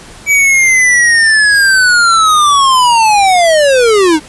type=linear sweep; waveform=square; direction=down; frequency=2302 to 293.7 Hz; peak=-6 dBFS; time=0.26-4.2 s; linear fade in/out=50 ms; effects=pink hiss -34 dBFS RMS until 4.28 s + resampled to 24000 Hz